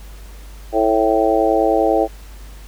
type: harmonic tone with a mistuned harmonic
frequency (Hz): 110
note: A2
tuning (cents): 0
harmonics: 3 / 4 / 5 / 6 / 7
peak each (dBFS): -19 / -19 / -19 / -19 / -19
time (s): 0.72-2.08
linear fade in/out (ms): 50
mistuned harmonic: 7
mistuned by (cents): +17
effects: added 50 Hz sine -34 dBFS peak until 2.67 s + pink hiss -45 dBFS RMS until 2.67 s